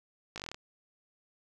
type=slowing click train; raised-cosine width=0.2 ms; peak=-22 dBFS; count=9; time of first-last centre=0.36-0.545 s; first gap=18 ms; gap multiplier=1.07; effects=none